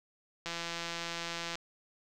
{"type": "click train", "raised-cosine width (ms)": 0.2, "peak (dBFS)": -20, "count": 186, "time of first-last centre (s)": [0.46, 1.555], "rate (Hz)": 169, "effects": []}